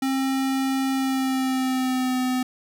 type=tone with pitch glide; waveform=square; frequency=267 to 254.5 Hz; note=C4 to C4; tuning=+35 to -48 cents; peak=-22 dBFS; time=0.02-2.43 s; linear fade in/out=5 ms; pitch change=-83 cents; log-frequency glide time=0.94-2.18 s; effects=none